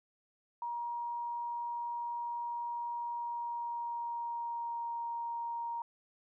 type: tone with pitch glide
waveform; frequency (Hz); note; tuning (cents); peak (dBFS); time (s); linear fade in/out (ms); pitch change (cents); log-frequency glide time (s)
sine; 948 to 936.6; A#5 to A#5; +29 to +8; -35; 0.62-5.82; 2; -21; 3.09-4.91
effects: none